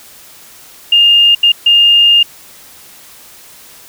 sine tone bursts at uneven times, 2821 Hz, F7, 17 cents sharp, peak -4 dBFS, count 3, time 0.92-1.35 / 1.43-1.52 / 1.66-2.23 s, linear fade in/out 5 ms, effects white hiss -38 dBFS RMS until 3.88 s

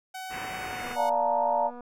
sawtooth tone with pitch glide, 752 to 734.4 Hz, F#5 to F#5, +28 to -13 cents, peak -32 dBFS, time 0.14-1.1 s, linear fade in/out 10 ms, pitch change -41 cents, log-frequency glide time 0.48-0.86 s
white low-pass noise, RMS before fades -38 dBFS, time 0.29-0.97 s, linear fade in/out 50 ms, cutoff 2600 Hz, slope 48 dB/octave
click train, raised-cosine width 1 ms, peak -31 dBFS, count 236, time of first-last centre 0.84-1.807 s, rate 243 Hz
sine chord, Bb major seventh, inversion first, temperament equal with one note detuned, 587.3 / 698.5 / 880 / 937.2 Hz, D5 / F5 / A5 / Bb5, 0 / 0 / 0 / +9 cents, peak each -28 dBFS, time 0.95-1.71 s, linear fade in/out 50 ms
effects none

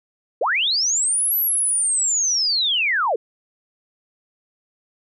sine linear two-way sweep, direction up then down, 392 to 12000 to 392 Hz, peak -17 dBFS, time 0.41-3.16 s, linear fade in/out 5 ms, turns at 1.37 s, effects none

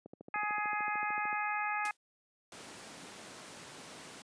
click train, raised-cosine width 2 ms, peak -33 dBFS, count 18, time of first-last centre 0.06-1.329 s, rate 13.4 Hz
harmonic tone, 418.8 Hz, G#4, 15 cents sharp, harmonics 2 / 3 / 4 / 5 / 6, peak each -36 / -38 / -39 / -40 / -41 dBFS, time 0.34-1.91 s, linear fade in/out 2 ms
white noise with exponential decay, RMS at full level -39 dBFS, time 1.85-1.97 s, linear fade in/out 2 ms, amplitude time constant 26 ms
pink noise, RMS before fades -48 dBFS, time 2.52-4.22 s, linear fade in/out 2 ms
effects high-pass 200 Hz 12 dB/octave + resampled to 22050 Hz

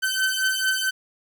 sawtooth beating tone pair, 1531 / 1535.5 Hz, G6 / G6, -41 / -36 cents, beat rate 4.5 Hz, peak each -21 / -20 dBFS, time 0.02-0.91 s, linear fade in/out 20 ms, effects none

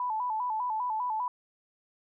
sine tone with vibrato, 929 Hz, A#5, 6 cents flat, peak -28 dBFS, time 0-1.28 s, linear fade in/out 2 ms, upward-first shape square, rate 5 Hz, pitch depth 110 cents each way, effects none

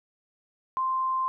sine tone, 1045 Hz, C6, 2 cents flat, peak -24 dBFS, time 0.77-1.28 s, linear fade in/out 0 ms, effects none

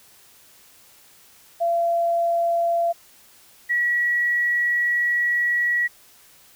sine tone pair in turn, 681 / 1926.2 Hz, F5 / B6, -44 / -44 cents, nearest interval octave + tritone, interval 1800 cents, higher second, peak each -18 dBFS, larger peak neither, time 1.6-2.93 / 3.69-5.88 s, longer second, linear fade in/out 20 ms, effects white hiss -52 dBFS RMS until 6.55 s

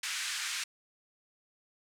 pink band-pass noise, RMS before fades -36 dBFS, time 0.03-0.64 s, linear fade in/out 5 ms, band 1500 to 9100 Hz, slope 24 dB/octave, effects none

